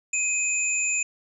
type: tone pair together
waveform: sine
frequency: 2517 / 7119 Hz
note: D#7 / A8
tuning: +19 / +19 cents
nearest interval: octave + tritone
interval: 1800 cents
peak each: -25 / -25 dBFS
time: 0.13-1.03 s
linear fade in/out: 5 ms
effects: none